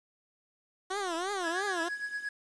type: tone with vibrato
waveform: 15% pulse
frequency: 366.5 Hz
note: F#4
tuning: 16 cents flat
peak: -25 dBFS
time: 0.9-1.89 s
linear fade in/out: 10 ms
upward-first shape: triangle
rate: 3 Hz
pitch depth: 230 cents each way
type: tone with tremolo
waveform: triangle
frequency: 1671 Hz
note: G#6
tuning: 10 cents sharp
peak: -29 dBFS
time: 1.44-2.29 s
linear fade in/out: 5 ms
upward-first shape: triangle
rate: 8.7 Hz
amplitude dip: 80%
effects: resampled to 22050 Hz + 9-bit